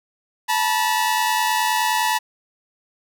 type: tone pair together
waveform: sawtooth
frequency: 876.3 / 966 Hz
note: A5 / B5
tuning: -7 / -39 cents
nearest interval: major second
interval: 168 cents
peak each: -17 dBFS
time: 0.48-2.19 s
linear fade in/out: 20 ms
effects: none